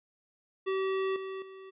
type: tone with level steps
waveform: square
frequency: 383.3 Hz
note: G4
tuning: 39 cents flat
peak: -29 / -37 / -46 dBFS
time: 0.66-1.71 s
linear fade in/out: 20 ms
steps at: 1.16 / 1.42 s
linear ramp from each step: 2 ms
effects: resampled to 8000 Hz